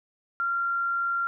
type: tone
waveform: sine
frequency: 1381 Hz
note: F6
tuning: 20 cents flat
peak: -24 dBFS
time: 0.4-1.27 s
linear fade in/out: 0 ms
effects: none